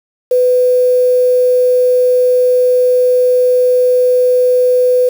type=tone with quantisation; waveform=sine; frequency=500 Hz; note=B4; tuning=21 cents sharp; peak=-7 dBFS; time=0.31-5.09 s; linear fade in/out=5 ms; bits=5; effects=none